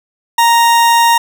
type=tone; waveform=40% pulse; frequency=932.3 Hz; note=A#5; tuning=in tune; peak=-6 dBFS; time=0.38-1.18 s; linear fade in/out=5 ms; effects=none